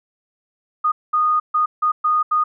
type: tone bursts at uneven times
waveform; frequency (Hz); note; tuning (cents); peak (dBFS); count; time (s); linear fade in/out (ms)
sine; 1233; D#6; -16; -14; 6; 0.84-0.92 / 1.13-1.4 / 1.54-1.66 / 1.82-1.92 / 2.04-2.23 / 2.31-2.44; 10
effects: none